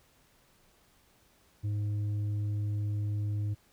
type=tone with tanh clipping; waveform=triangle; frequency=103.8 Hz; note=G#2; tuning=in tune; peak=-30 dBFS; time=1.63-3.55 s; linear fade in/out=20 ms; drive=9 dB; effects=pink hiss -65 dBFS RMS until 3.72 s